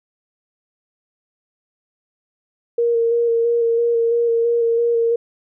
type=tone with vibrato; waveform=sine; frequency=466.2 Hz; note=A#4; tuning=in tune; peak=-14 dBFS; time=2.78-5.16 s; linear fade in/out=5 ms; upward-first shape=square; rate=3 Hz; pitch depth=16 cents each way; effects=none